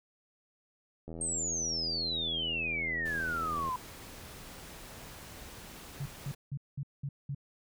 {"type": "click train", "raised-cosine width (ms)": 2, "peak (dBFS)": -30, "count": 215, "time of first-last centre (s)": [1.08, 3.69], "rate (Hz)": 82}
{"type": "exponential sweep", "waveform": "sine", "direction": "down", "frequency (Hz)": [8550, 987.8], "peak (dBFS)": -31, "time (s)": [1.21, 3.76], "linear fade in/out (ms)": 2}
{"type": "noise", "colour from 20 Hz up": "pink", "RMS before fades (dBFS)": -48, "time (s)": [3.05, 6.35], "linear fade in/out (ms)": 10}
{"type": "tone bursts", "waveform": "sine", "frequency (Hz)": 140, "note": "C#3", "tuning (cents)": 18, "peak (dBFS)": -33, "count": 6, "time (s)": [6, 7.348], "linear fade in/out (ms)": 5, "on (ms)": 58, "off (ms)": 200}
{"effects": []}